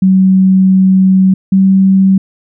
sine tone pair in turn, 189 / 191.86 Hz, F#3 / G3, +37 / -37 cents, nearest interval unison, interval 26 cents, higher second, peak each -4 dBFS, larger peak neither, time 0.02-1.34 / 1.52-2.18 s, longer first, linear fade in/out 5 ms, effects none

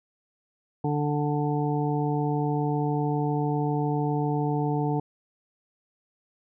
harmonic tone, 147.3 Hz, D3, 6 cents sharp, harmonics 1 / 2 / 3 / 5 / 6, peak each -26 / -29 / -31 / -33 / -34 dBFS, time 0.84-5 s, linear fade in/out 5 ms, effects none

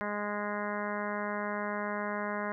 harmonic tone, 207 Hz, G#3, 5 cents flat, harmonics 1 / 2 / 3 / 4 / 5 / 6 / 7 / 8 / 9 / 10, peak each -38 / -41 / -38 / -43 / -39 / -44 / -42 / -43 / -44 / -48 dBFS, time 0.01-2.52 s, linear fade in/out 0 ms, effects none

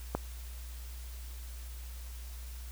click, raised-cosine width 1 ms, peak -16 dBFS, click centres 0.15 s, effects added 60 Hz sine -41 dBFS peak until 2.71 s + white hiss -53 dBFS RMS until 2.71 s

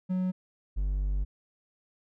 triangle tone pair in turn, 184.4 / 48.84 Hz, F#3 / G1, -6 / -6 cents, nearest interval octave + major seventh, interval 2300 cents, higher first, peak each -24 dBFS, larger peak neither, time 0.09-0.32 / 0.76-1.25 s, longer second, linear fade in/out 20 ms, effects none

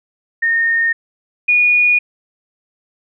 sine tone pair in turn, 1836 / 2451 Hz, A#6 / D#7, -27 / -27 cents, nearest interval perfect fourth, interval 500 cents, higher second, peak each -12 / -9 dBFS, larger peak second, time 0.42-0.93 / 1.48-1.99 s, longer neither, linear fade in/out 10 ms, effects none

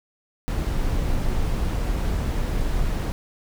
brown noise, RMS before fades -23 dBFS, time 0.48-3.12 s, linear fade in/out 0 ms, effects none

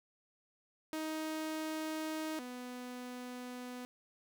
sawtooth tone pair in turn, 313.7 / 248.5 Hz, D#4 / B3, +14 / +11 cents, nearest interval major third, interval 403 cents, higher first, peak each -33 / -39 dBFS, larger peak first, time 0.93-2.39 / 2.39-3.85 s, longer neither, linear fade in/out 0 ms, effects none

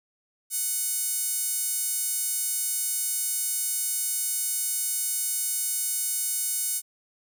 sawtooth tone with high-pass filter, 740 Hz, F#5, in tune, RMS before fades -28 dBFS, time 0.5-6.82 s, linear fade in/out 50 ms, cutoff 8800 Hz, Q 1.6, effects none

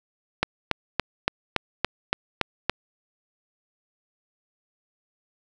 click train, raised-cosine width 0.3 ms, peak -4 dBFS, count 9, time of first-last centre 0.43-2.696 s, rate 3.53 Hz, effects none

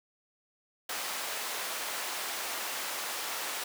pink high-pass noise, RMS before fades -36 dBFS, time 0.89-3.64 s, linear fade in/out 5 ms, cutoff 700 Hz, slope 12 dB/octave, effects none

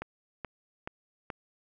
click train, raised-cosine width 0.5 ms, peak -21 dBFS, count 4, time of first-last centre 0.02-1.302 s, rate 2.34 Hz, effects none

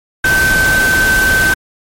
sine tone in noise, 1541 Hz, G6, 30 cents flat, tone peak -9 dBFS, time 0.24-1.54 s, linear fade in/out 5 ms, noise pink, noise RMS -17 dBFS, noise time 0.24-1.54 s, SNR +5 dB, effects MP3 64 kbps

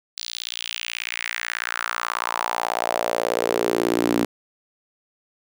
sawtooth tone with high-pass filter sweep, 58.27 Hz, A#1, in tune, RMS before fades -25 dBFS, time 0.17-4.25 s, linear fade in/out 5 ms, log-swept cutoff 4300 to 270 Hz, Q 3.1, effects none

